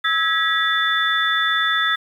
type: tone cluster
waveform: sine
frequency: 1302 / 1657 / 1935 / 3512 Hz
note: E6 / G#6 / B6 / A7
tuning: -22 / -4 / -36 / -4 cents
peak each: -22 dBFS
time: 0.04-1.96 s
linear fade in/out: 10 ms
effects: 8-bit